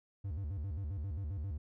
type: tone with vibrato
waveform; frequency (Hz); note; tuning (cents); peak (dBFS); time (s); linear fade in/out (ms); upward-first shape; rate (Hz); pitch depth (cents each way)
triangle; 85.5; F2; -36; -34; 0.24-1.58; 10; square; 7.5; 250
effects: none